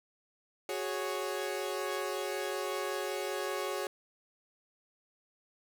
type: chord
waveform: sawtooth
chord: F# suspended second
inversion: none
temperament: equal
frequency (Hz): 370 / 415.3 / 554.4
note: F#4 / G#4 / C#5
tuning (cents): 0 / 0 / 0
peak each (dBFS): -34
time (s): 0.69-3.87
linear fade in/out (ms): 2
effects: none